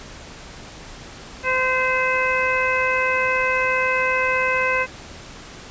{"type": "harmonic tone", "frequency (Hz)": 515, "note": "C5", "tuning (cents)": -28, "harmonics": [1, 2, 3, 4, 5], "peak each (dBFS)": [-24, -24, -24, -24, -24], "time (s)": [1.43, 4.87], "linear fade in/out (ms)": 50, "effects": ["pink hiss -39 dBFS RMS until 5.7 s", "resampled to 16000 Hz"]}